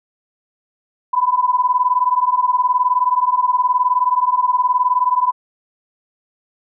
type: beating tone pair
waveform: sine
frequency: 989 / 1008 Hz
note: B5 / B5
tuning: +2 / +35 cents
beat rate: 19 Hz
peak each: -16 dBFS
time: 1.13-5.32 s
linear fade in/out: 10 ms
effects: none